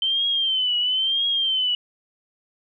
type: tone with vibrato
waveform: sine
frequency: 3099 Hz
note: G7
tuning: 21 cents flat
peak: -19 dBFS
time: 0.02-1.75 s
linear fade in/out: 2 ms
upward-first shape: triangle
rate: 1 Hz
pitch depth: 110 cents each way
effects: none